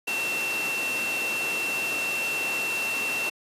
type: tone in noise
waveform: sine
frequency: 2700 Hz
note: E7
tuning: 41 cents sharp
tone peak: -26 dBFS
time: 0.07-3.3 s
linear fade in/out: 10 ms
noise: pink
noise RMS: -32 dBFS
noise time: 0.07-3.3 s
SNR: +3 dB
effects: high-pass 300 Hz 12 dB/octave + resampled to 32000 Hz